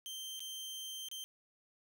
sawtooth tone with dropouts, 3136 Hz, G7, in tune, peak -39 dBFS, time 0.06-1.24 s, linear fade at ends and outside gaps 0 ms, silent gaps 0.394-0.404 / 1.086-1.114 s, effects none

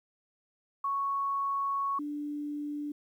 sine tone pair in turn, 1108.7 / 293.7 Hz, C#6 / D4, 0 / 0 cents, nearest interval octave + major seventh, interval 2300 cents, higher first, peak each -28 / -33 dBFS, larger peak first, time 0.84-1.99 / 1.99-2.92 s, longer first, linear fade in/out 5 ms, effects 11-bit

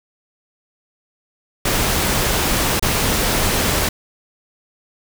pink noise with dropouts, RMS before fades -18 dBFS, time 1.65-3.89 s, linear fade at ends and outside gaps 5 ms, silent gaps 2.796-2.824 s, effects none

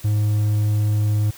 triangle tone, 105.5 Hz, G#2, 28 cents sharp, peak -14 dBFS, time 0.04-1.31 s, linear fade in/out 10 ms, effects white hiss -43 dBFS RMS until 1.37 s

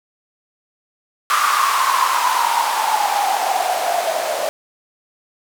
blue noise with band-pass filter sweep, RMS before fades -18 dBFS, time 1.3-4.49 s, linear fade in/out 0 ms, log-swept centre 1200 to 620 Hz, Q 9.9, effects none

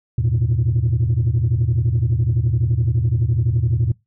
sine chord, E suspended fourth, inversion none, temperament equal with one note detuned, 82.41 / 111.66 / 123.47 Hz, E2 / A2 / B2, 0 / +26 / 0 cents, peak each -21 / -17 / -17 dBFS, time 0.18-3.92 s, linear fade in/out 5 ms, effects noise-tail reverb RT60 0.2 s tail -24 dB re dry + tanh soft clip ceiling -11 dBFS

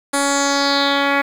10% pulse tone with low-pass filter sweep, 280.5 Hz, C#4, 21 cents sharp, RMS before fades -17 dBFS, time 0.13-1.22 s, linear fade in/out 10 ms, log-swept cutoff 10000 to 2300 Hz, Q 3.9, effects 7-bit

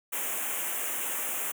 white band-stop noise, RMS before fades -32 dBFS, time 0.12-1.52 s, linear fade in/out 10 ms, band 3100 to 6600 Hz, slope 48 dB/octave, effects high-pass 300 Hz 12 dB/octave

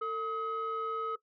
sine tone pair together, 449.7 / 1271.9 Hz, A4 / D#6, +38 / +38 cents, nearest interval octave + tritone, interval 1800 cents, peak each -34 / -32 dBFS, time 0.01-1.16 s, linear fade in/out 10 ms, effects noise-tail reverb RT60 0.1 s tail -18 dB re dry + tanh soft clip ceiling -28 dBFS

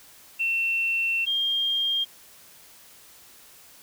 sine tone pair in turn, 2700 / 3211 Hz, E7 / G7, +41 / +41 cents, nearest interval minor third, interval 300 cents, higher second, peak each -22 dBFS, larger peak neither, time 0.39-1.26 / 1.26-2.05 s, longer first, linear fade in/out 20 ms, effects white hiss -51 dBFS RMS until 3.82 s

